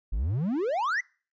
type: exponential sweep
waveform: triangle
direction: up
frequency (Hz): 43.74 to 2093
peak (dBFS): -23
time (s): 0.12-1.01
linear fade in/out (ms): 10
effects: noise-tail reverb RT60 0.4 s tail -26 dB re dry + resampled to 16000 Hz